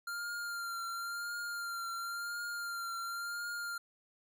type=tone with vibrato; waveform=square; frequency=1393 Hz; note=F6; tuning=5 cents flat; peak=-38 dBFS; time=0.07-3.78 s; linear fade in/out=5 ms; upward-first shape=triangle; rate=0.95 Hz; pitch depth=32 cents each way; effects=none

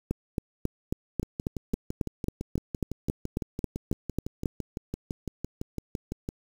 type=two click trains; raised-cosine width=3 ms; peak=-19 / -14 dBFS; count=31 / 17; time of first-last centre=1.23-6.289 / 0.11-4.458 s; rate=5.93 / 3.68 Hz; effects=7-bit

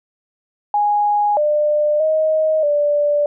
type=tone with pitch steps; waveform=sine; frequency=828 / 598 / 627 / 586 Hz; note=G#5 / D5 / D#5 / D5; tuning=-5 / +31 / +13 / -4 cents; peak=-13 dBFS; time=0.74-3.26 s; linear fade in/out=2 ms; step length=630 ms; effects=none

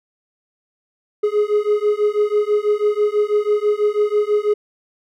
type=beating tone pair; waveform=triangle; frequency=415.3 / 421.4 Hz; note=G#4 / G#4; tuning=0 / +25 cents; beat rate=6.1 Hz; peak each=-16 dBFS; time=1.23-4.54 s; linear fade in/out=10 ms; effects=none

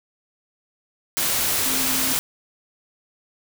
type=tone in noise; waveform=sine; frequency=261.6 Hz; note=C4; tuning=in tune; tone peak=-30 dBFS; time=1.66-2.13 s; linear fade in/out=0 ms; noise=white; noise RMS=-22 dBFS; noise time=1.17-2.19 s; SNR=-11 dB; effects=none

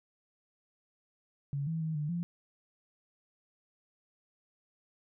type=tone with pitch steps; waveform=sine; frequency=141.1 / 162.4 / 158.9 / 149.1 / 172.4 Hz; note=C#3 / E3 / D#3 / D3 / F3; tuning=+31 / -26 / +37 / +27 / -22 cents; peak=-31 dBFS; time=1.53-2.23 s; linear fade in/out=0 ms; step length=140 ms; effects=none

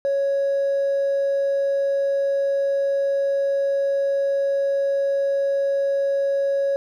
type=tone with hard clipping; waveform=triangle; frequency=554.4 Hz; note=C#5; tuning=in tune; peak=-18 dBFS; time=0.05-6.76 s; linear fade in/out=0 ms; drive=2 dB; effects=none

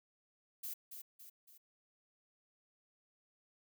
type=noise with echo; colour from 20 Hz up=violet; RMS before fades=-43 dBFS; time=0.63-0.74 s; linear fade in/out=10 ms; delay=280 ms; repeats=3; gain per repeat=-6 dB; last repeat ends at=1.58 s; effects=none

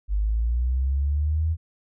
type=linear sweep; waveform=sine; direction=up; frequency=49 to 82.41 Hz; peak=-20 dBFS; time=0.08-1.57 s; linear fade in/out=50 ms; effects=none

